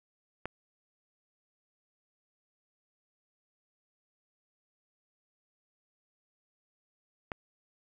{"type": "clicks", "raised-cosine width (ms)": 0.5, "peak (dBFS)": -20, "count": 2, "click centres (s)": [0.456, 7.318], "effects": ["10-bit"]}